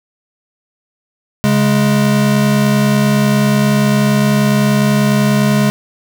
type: tone pair together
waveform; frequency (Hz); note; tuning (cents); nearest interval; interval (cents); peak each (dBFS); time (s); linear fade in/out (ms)
square; 138.59 / 208.7; C#3 / G#3; 0 / +9; perfect fifth; 709; -15 / -12; 1.44-5.7; 0
effects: none